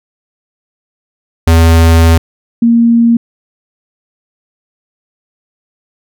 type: tone pair in turn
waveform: square / sine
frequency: 82.41 / 233.1 Hz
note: E2 / A#3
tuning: 0 / 0 cents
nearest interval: octave + tritone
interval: 1800 cents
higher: second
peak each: -4 dBFS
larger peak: neither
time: 1.47-2.18 / 2.62-3.17 s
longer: first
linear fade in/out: 5 ms
effects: none